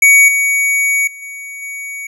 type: tone with level steps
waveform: square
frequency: 2250 Hz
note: C#7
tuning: 25 cents sharp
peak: -5 / -12 / -31 / -27 / -24 dBFS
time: 0.02-2.07 s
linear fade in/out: 5 ms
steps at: 0.28 / 1.07 / 1.22 / 1.62 s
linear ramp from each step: 5 ms
effects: none